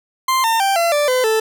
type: tone with pitch steps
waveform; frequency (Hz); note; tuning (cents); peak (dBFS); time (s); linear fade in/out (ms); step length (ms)
40% pulse; 1046.5 / 905.8 / 784 / 678.6 / 587.3 / 508.4 / 440; C6 / A#5 / G5 / F5 / D5 / C5 / A4; 0 / -50 / 0 / -50 / 0 / -50 / 0; -13; 0.28-1.4; 5; 160
effects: none